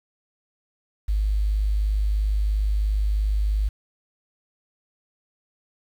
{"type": "tone with quantisation", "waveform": "sine", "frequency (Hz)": 51.5, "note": "G#1", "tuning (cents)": -14, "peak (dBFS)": -19, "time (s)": [1.08, 3.69], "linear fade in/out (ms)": 10, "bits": 8, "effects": []}